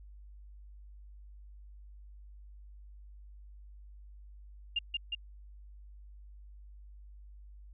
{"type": "tone with echo", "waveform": "sine", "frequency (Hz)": 2805, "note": "F7", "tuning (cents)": 7, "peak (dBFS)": -28, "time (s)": [4.76, 4.79], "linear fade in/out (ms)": 5, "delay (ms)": 180, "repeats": 2, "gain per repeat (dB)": -2, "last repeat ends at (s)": 5.15, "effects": ["added 50 Hz sine -49 dBFS peak until 7.73 s"]}